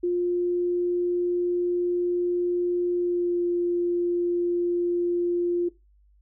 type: tone with pitch glide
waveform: sine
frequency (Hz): 352.8 to 349.2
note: F4 to F4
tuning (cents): +18 to 0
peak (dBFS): -21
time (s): 0.03-5.69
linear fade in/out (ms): 10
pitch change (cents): -18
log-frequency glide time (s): 2.93-3.44
effects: noise-tail reverb RT60 0.2 s tail -17 dB re dry + added 50 Hz sine -56 dBFS peak until 6.21 s